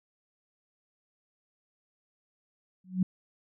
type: tone with exponential growth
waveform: sine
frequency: 185 Hz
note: F#3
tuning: in tune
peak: -19 dBFS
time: 2.84-3.03 s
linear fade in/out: 5 ms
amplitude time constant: 41 ms
effects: none